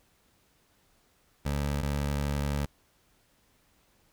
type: tone pair in turn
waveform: 20% pulse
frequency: 71.6 / 71.6 Hz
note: D2 / D2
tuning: -43 / -43 cents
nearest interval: unison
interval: 0 cents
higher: neither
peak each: -23 / -23 dBFS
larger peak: neither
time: 1.45-1.82 / 1.82-2.66 s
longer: second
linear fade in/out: 10 ms
effects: pink hiss -67 dBFS RMS until 4.12 s